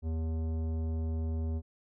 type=tone with tanh clipping; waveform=triangle; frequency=80.4 Hz; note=E2; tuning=43 cents flat; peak=-32 dBFS; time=0.02-1.62 s; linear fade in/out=50 ms; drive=18 dB; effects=none